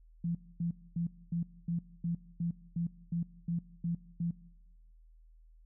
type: tone bursts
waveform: sine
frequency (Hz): 170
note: F3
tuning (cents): -46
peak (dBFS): -30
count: 12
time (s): 0.24-4.31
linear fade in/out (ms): 5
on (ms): 110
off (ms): 250
effects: noise-tail reverb RT60 0.9 s tail -19 dB re dry + added 40 Hz sine -56 dBFS peak until 5.65 s